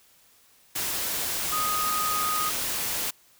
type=tone in noise; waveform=sine; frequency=1244.5 Hz; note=D#6; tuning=in tune; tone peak=-26 dBFS; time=1.52-2.5 s; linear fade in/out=10 ms; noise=white; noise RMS=-29 dBFS; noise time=0.75-3.11 s; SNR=0 dB; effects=white hiss -59 dBFS RMS until 3.39 s